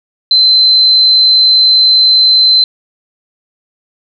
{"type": "tone", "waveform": "sine", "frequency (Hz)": 4075, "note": "C8", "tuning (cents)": -47, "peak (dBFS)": -4, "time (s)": [0.31, 2.64], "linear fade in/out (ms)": 2, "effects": []}